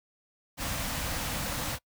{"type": "band-stop noise", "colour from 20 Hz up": "pink", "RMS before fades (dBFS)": -33, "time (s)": [0.57, 1.79], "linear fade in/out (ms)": 50, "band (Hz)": [320, 470], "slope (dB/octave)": 96, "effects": ["noise-tail reverb RT60 0.1 s tail -24 dB re dry"]}